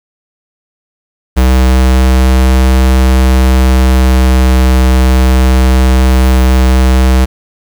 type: tone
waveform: square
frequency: 64.3 Hz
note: C2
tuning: 30 cents flat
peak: -5 dBFS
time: 1.36-7.26 s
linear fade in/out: 20 ms
effects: 7-bit